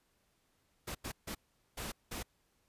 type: noise bursts at uneven times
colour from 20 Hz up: pink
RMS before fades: -41 dBFS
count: 5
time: 0.87-0.95 / 1.04-1.12 / 1.27-1.35 / 1.77-1.92 / 2.11-2.23 s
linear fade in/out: 10 ms
effects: pink hiss -75 dBFS RMS until 2.68 s + resampled to 32000 Hz